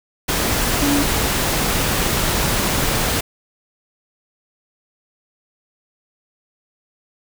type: tone in noise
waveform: sine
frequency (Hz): 286.1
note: D4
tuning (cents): -45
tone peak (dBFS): -16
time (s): 0.82-1.03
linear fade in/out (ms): 10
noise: pink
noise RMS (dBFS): -19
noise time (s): 0.28-3.21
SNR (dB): 0
effects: none